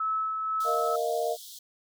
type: tone with tremolo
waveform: sine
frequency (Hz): 1300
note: E6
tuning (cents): -24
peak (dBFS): -25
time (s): 0-0.96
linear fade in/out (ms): 5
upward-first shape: sine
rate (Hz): 2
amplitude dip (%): 35
type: high-pass noise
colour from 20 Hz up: pink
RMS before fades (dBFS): -45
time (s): 0.6-1.59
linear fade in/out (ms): 5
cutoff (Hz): 3200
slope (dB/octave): 96
type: chord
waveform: sine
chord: Bb suspended fourth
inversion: none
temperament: equal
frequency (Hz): 466.2 / 622.3 / 698.5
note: Bb4 / Eb5 / F5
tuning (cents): 0 / 0 / 0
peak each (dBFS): -30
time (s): 0.64-1.37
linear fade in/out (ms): 50
effects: none